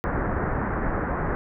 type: low-pass noise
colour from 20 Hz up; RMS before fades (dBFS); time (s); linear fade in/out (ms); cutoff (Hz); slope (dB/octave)
pink; -26; 0.04-1.35; 0; 1800; 48
effects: none